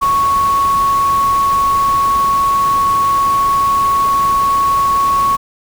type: tone in noise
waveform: sine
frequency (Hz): 1108.7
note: C#6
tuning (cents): 0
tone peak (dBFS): -10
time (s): 0.01-5.37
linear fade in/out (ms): 20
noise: pink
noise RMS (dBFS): -27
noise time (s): 0.01-5.37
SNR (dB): +14
effects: none

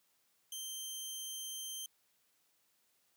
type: tone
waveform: 15% pulse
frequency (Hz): 3136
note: G7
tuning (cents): 0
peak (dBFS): -34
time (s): 0.52-1.86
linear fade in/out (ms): 2
effects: white hiss -75 dBFS RMS until 3.16 s + high-pass 100 Hz 12 dB/octave

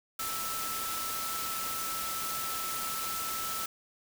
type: tone in noise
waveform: sine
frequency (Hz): 1318.5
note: E6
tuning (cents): 0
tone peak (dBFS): -37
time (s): 0.19-3.66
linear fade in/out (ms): 5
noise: white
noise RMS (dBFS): -36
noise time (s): 0.19-3.66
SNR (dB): -4
effects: none

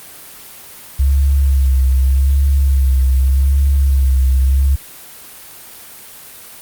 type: tone with vibrato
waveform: sine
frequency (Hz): 67.5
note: C#2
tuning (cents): -45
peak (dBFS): -9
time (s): 0.99-4.76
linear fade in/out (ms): 10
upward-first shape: sine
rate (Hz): 0.84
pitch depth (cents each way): 53
effects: white hiss -36 dBFS RMS until 6.61 s + Opus 32 kbps

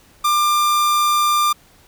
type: tone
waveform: 45% pulse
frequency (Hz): 1193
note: D6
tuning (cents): +27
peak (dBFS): -14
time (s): 0.24-1.53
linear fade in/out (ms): 10
effects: pink hiss -51 dBFS RMS until 1.87 s

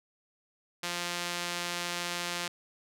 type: tone with band-pass filter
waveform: sawtooth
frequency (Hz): 174.61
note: F3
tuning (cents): 0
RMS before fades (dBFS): -35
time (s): 0.83-2.48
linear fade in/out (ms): 5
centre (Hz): 4400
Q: 0.57
effects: none

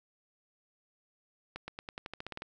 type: accelerating click train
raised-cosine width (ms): 0.3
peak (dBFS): -24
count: 12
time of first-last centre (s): 1.56-2.421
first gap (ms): 120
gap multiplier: 0.91
effects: none

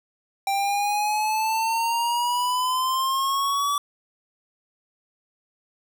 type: exponential sweep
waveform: square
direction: up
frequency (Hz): 784 to 1152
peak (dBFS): -22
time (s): 0.47-3.78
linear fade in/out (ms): 2
effects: none

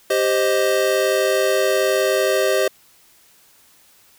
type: chord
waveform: square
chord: C minor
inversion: second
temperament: equal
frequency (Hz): 392 / 523.3 / 622.3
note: G4 / C5 / Eb5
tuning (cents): 0 / 0 / 0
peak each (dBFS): -21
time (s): 0.1-2.68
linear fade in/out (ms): 5
effects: white hiss -53 dBFS RMS until 4.18 s

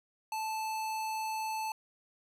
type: tone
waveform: square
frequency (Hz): 876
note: A5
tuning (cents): -8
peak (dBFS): -34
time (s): 0.32-1.72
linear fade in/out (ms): 2
effects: resampled to 32000 Hz

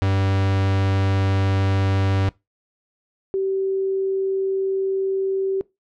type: tone pair in turn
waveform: 45% pulse / sine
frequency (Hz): 96.9 / 385.7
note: G2 / G4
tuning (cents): -20 / -28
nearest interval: 2 octaves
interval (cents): 2392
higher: second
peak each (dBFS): -17 / -19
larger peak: first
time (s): 0.02-2.29 / 3.34-5.61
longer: neither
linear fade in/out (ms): 0
effects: noise-tail reverb RT60 0.2 s tail -21 dB re dry + low-pass 4000 Hz 12 dB/octave

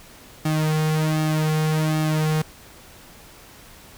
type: tone with flanger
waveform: sawtooth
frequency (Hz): 155.56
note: D#3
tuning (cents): 0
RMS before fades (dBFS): -21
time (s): 0.45-2.42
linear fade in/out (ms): 5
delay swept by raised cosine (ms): 2 to 3.4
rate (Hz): 1.3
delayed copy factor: -0.8
effects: pink hiss -46 dBFS RMS until 3.97 s

